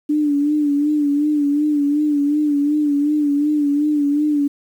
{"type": "tone with vibrato", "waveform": "sine", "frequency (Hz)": 293.3, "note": "D4", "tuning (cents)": -2, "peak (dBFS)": -14, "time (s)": [0.09, 4.48], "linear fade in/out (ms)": 10, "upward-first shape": "sine", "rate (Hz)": 2.7, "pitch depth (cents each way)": 53, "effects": ["8-bit"]}